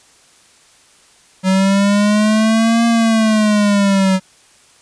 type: linear two-way sweep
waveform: square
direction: up then down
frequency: 186.9 to 233.1 to 186.9 Hz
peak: -11 dBFS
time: 1.43-4.2 s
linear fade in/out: 50 ms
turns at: 2.86 s
effects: white hiss -49 dBFS RMS until 4.81 s + resampled to 22050 Hz